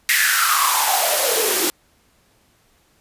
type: noise with high-pass filter sweep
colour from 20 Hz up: white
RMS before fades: -17 dBFS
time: 0.09-1.7 s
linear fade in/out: 0 ms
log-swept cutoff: 2000 to 320 Hz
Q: 8.2
effects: pink hiss -59 dBFS RMS until 3 s + resampled to 32000 Hz